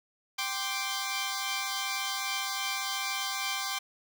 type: chord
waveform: 10% pulse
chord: G suspended fourth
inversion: none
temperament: equal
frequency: 784 / 1046.5 / 1174.7 Hz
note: G5 / C6 / D6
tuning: 0 / 0 / 0 cents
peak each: -27 dBFS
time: 0.38-3.79 s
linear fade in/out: 10 ms
effects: none

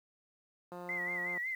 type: click train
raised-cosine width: 1 ms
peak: -32 dBFS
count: 117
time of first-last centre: 0.72-1.375 s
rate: 177 Hz
type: tone with vibrato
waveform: sine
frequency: 2006 Hz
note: B6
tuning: 26 cents sharp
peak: -34 dBFS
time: 0.89-1.55 s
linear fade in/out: 2 ms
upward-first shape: sine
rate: 5.4 Hz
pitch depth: 82 cents each way
effects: high-pass 150 Hz 12 dB/octave + 10-bit

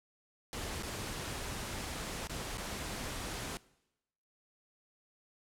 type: noise with dropouts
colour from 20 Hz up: pink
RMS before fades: -40 dBFS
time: 0.53-3.57 s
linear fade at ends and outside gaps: 0 ms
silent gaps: 0.825-0.832 / 2.272-2.296 / 2.572-2.581 s
effects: noise-tail reverb RT60 0.9 s tail -21 dB re dry + low-pass 11000 Hz 12 dB/octave

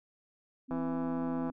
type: tone with pitch glide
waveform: sine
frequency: 259.4 to 257.3 Hz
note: C4 to C4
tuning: -15 to -29 cents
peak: -32 dBFS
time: 0.68-1.52 s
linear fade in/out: 50 ms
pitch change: -14 cents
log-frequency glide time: 0.9-1.14 s
type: click train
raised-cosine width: 1 ms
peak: -26 dBFS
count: 132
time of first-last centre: 0.71-1.499 s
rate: 166 Hz
effects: none

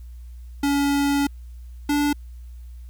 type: tone pair in turn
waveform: square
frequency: 283 / 290.8 Hz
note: C#4 / D4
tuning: +36 / -17 cents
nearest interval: unison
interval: 47 cents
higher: second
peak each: -19 dBFS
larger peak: neither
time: 0.63-1.27 / 1.89-2.13 s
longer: first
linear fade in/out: 5 ms
effects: added 60 Hz sine -36 dBFS peak until 2.89 s + white hiss -63 dBFS RMS until 2.89 s

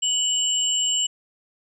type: tone pair together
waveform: sine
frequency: 2960 / 7464 Hz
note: F#7 / A#8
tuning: 0 / +1 cents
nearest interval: octave + major third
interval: 1601 cents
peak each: -22 / -23 dBFS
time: 0.02-1.07 s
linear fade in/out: 10 ms
effects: none

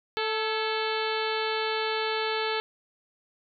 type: harmonic tone with a mistuned harmonic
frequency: 440 Hz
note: A4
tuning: in tune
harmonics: 1 / 2 / 3 / 4 / 5 / 6 / 7 / 8 / 9 / 10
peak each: -30 / -33 / -35 / -36 / -37 / -38 / -38 / -39 / -40 / -40 dBFS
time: 0.17-2.6 s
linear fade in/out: 0 ms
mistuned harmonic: 4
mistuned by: -60 cents
effects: none

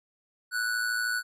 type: tone with amplitude modulation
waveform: square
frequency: 1479 Hz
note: F#6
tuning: 1 cent flat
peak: -25 dBFS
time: 0.51-1.23 s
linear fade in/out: 50 ms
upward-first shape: sine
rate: 113 Hz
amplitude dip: 55%
effects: resampled to 32000 Hz

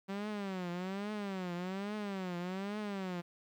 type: tone with vibrato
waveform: sawtooth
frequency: 192.2 Hz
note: G3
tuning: 34 cents flat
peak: -33 dBFS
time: 0.08-3.22 s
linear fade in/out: 20 ms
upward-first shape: triangle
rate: 1.2 Hz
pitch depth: 190 cents each way
effects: low-pass 4000 Hz 12 dB/octave + 11-bit

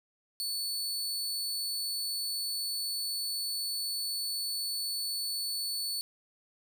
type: tone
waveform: sawtooth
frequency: 4452 Hz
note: C#8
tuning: 7 cents sharp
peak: -29 dBFS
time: 0.4-6.01 s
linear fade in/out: 0 ms
effects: none

